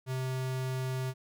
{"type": "tone", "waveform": "square", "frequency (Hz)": 129.9, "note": "C3", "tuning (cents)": -12, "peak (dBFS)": -32, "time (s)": [0.06, 1.14], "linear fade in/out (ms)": 50, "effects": []}